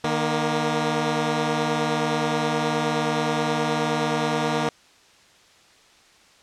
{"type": "tone pair together", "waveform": "10% pulse", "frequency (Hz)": [153.9, 235.6], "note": ["D#3", "A#3"], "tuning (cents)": [-19, 19], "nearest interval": "perfect fifth", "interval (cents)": 738, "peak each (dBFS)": -16, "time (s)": [0.04, 4.69], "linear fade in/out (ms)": 2, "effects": ["white hiss -54 dBFS RMS until 6.42 s", "low-pass 6000 Hz 12 dB/octave"]}